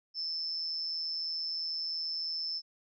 sine tone with amplitude modulation, 5274 Hz, E8, in tune, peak -30 dBFS, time 0.14-2.62 s, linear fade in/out 50 ms, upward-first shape sine, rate 163 Hz, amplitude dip 60%, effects none

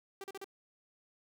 sawtooth tone bursts, 390.8 Hz, G4, 5 cents flat, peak -38 dBFS, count 4, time 0.21-0.444 s, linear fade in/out 2 ms, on 30 ms, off 38 ms, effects none

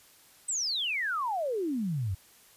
sine exponential sweep, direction down, 8300 to 86.8 Hz, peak -28 dBFS, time 0.48-2.15 s, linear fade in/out 10 ms, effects white hiss -58 dBFS RMS until 2.56 s + resampled to 32000 Hz

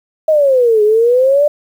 sine exponential two-way sweep, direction down then up, 640 to 415.3 to 599 Hz, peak -7 dBFS, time 0.28-1.48 s, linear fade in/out 5 ms, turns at 0.83 s, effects 7-bit

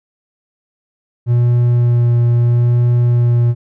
triangle tone with vibrato, 120 Hz, B2, 49 cents flat, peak -7 dBFS, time 1.26-3.55 s, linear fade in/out 50 ms, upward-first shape sine, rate 0.76 Hz, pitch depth 12 cents each way, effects none

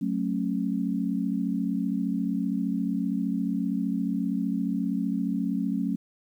sine chord, F# minor, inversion none, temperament equal with one note detuned, 185 / 220 / 273.4 Hz, F#3 / A3 / C#4, 0 / 0 / -24 cents, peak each -29 dBFS, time 0.01-5.96 s, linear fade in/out 10 ms, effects 10-bit

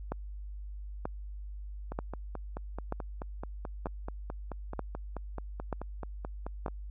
two click trains, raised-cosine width 1 ms, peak -19 / -24 dBFS, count 8 / 23, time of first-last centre 0.12-6.662 / 1.92-6.682 s, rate 1.07 / 4.62 Hz, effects added 50 Hz sine -39 dBFS peak until 6.9 s

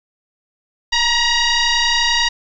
sine tone with frequency modulation, 932.3 Hz, A#5, in tune, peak -13 dBFS, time 0.92-2.29 s, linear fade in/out 10 ms, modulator 948 Hz, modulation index 4.6, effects 9-bit

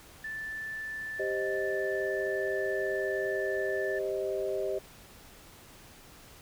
sine tone, 1760 Hz, A6, in tune, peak -35 dBFS, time 0.24-3.99 s, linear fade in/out 5 ms
sine chord, C minor, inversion second, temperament equal, 392 / 523.3 / 622.3 Hz, G4 / C5 / Eb5, 0 / 0 / 0 cents, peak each -32 / -36 / -34 dBFS, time 1.19-4.79 s, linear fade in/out 10 ms
effects pink hiss -53 dBFS RMS until 6.41 s

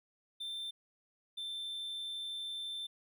triangle tone pair in turn, 3567 / 3554 Hz, A7 / A7, +23 / +17 cents, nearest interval unison, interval 6 cents, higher first, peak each -37 / -37 dBFS, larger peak neither, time 0.4-0.71 / 1.37-2.87 s, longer second, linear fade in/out 10 ms, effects none

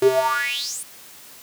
square tone with high-pass filter sweep, 129.8 Hz, C3, 13 cents flat, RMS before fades -21 dBFS, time 0.02-0.83 s, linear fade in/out 2 ms, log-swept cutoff 330 to 10000 Hz, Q 8.5, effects white hiss -44 dBFS RMS until 1.42 s + high-pass 80 Hz 12 dB/octave

